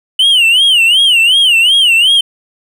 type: tone with vibrato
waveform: triangle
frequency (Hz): 2960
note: F#7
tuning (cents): 0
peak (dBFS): -4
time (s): 0.19-2.21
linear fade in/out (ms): 5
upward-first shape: sine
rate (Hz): 2.7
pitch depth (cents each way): 180
effects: none